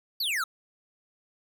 square exponential sweep, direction down, 4748 to 1244.5 Hz, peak -27 dBFS, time 0.2-0.44 s, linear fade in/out 5 ms, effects none

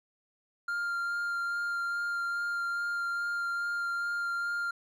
triangle tone with vibrato, 1396.9 Hz, F6, in tune, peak -28 dBFS, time 0.68-4.71 s, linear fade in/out 5 ms, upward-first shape sine, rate 2.4 Hz, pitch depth 10 cents each way, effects none

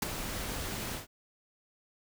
pink noise with ADSR envelope, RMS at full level -28 dBFS, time 0.02-1.07 s, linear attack 4 ms, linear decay 20 ms, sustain -9 dB, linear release 130 ms, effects none

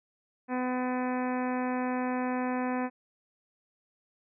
harmonic tone, 252.1 Hz, B3, 36 cents sharp, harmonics 1 / 2 / 3 / 4 / 5 / 6 / 7 / 8 / 9 / 10, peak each -30 / -36 / -36 / -38 / -46 / -45 / -43 / -49 / -49 / -49 dBFS, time 0.48-2.9 s, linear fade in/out 50 ms, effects none

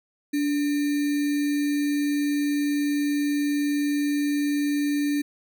sine tone with sample-and-hold, 289.8 Hz, D4, 23 cents flat, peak -21 dBFS, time 0.33-5.22 s, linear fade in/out 10 ms, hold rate 2100 Hz, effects none

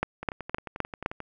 two click trains, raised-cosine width 0.5 ms, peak -10 / -21 dBFS, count 5 / 12, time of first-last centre 0.03-1.061 / 0.23-1.203 s, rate 3.88 / 11.3 Hz, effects none

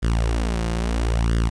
sawtooth tone with flanger, 56.8 Hz, A#1, 44 cents flat, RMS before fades -21 dBFS, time 0.02-1.5 s, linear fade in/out 20 ms, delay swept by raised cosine 0.59 to 5.69 ms, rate 0.75 Hz, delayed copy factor +0.8, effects resampled to 22050 Hz + 8-bit

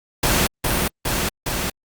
pink noise with echo, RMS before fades -18 dBFS, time 0.23-0.47 s, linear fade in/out 5 ms, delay 410 ms, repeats 3, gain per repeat -2 dB, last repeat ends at 1.7 s, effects Opus 48 kbps

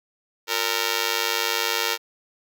5% pulse tone with amplitude modulation, 460 Hz, A#4, 23 cents flat, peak -6 dBFS, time 0.47-1.98 s, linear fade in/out 50 ms, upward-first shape sine, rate 100 Hz, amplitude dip 100%, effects none

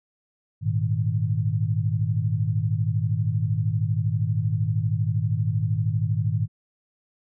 sine chord, Ab suspended second, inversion none, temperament equal, 103.83 / 116.54 / 155.56 Hz, Ab2 / Bb2 / Eb3, 0 / 0 / 0 cents, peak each -24 / -25 / -27 dBFS, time 0.61-6.48 s, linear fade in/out 50 ms, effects none

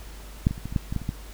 clicks, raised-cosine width 5 ms, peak -6 / -17 / -25 / -19 / -22 / -10 / -17 / -14 / -23 / -14 dBFS, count 10, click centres 0.469 / 0.51 / 0.579 / 0.656 / 0.725 / 0.762 / 0.925 / 0.963 / 1.017 / 1.091 s, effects added 50 Hz sine -40 dBFS peak until 1.33 s + pink hiss -47 dBFS RMS until 1.33 s

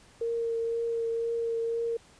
sine tone with vibrato, 461.3 Hz, A#4, 18 cents flat, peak -27 dBFS, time 0.21-1.97 s, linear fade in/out 5 ms, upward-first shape triangle, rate 2 Hz, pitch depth 15 cents each way, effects pink hiss -57 dBFS RMS until 2.19 s + resampled to 22050 Hz

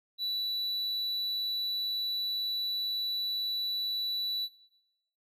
triangle tone, 3951 Hz, B7, in tune, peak -28 dBFS, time 0.18-4.49 s, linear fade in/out 50 ms, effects noise-tail reverb RT60 0.8 s tail -17 dB re dry

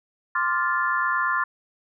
sine chord, D minor seventh, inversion third, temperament equal with one note detuned, 1046.5 / 1174.7 / 1396.9 / 1748.9 Hz, C6 / D6 / F6 / A6, 0 / 0 / 0 / -11 cents, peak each -25 / -29 / -26 / -26 dBFS, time 0.35-1.44 s, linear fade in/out 5 ms, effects none

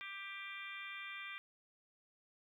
harmonic tone with a mistuned harmonic, 394.3 Hz, G4, 10 cents sharp, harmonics 3 / 4 / 5 / 6 / 7 / 8 / 9, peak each -53 / -53 / -51 / -48 / -59 / -56 / -56 dBFS, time 0.01-1.38 s, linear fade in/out 0 ms, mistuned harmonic 8, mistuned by +22 cents, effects 13-bit

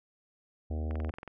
harmonic tone, 77.78 Hz, D#2, in tune, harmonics 1 / 3 / 4 / 5 / 6 / 7 / 8 / 9 / 10, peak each -31 / -42 / -46 / -49 / -49 / -51 / -51 / -53 / -56 dBFS, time 0.7-1.11 s, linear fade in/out 10 ms
click train, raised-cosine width 0.5 ms, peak -28 dBFS, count 9, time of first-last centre 0.91-1.277 s, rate 21.8 Hz
effects none

